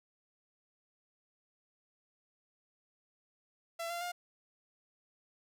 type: tone with pitch steps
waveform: sawtooth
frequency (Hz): 672 / 689.3 / 707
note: E5 / F5 / F5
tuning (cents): +33 / -23 / +21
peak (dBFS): -33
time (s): 3.79-4.12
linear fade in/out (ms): 10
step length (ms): 110
effects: none